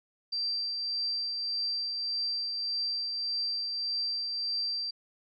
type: tone with tremolo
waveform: sine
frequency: 4699 Hz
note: D8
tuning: in tune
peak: -28 dBFS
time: 0.32-4.91 s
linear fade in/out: 10 ms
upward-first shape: triangle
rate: 1.7 Hz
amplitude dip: 35%
effects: none